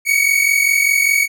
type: tone pair together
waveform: 45% pulse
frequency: 2217 / 2262 Hz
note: C#7 / C#7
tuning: 0 / +34 cents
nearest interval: unison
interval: 34 cents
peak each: -15 dBFS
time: 0.05-1.28 s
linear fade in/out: 50 ms
effects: none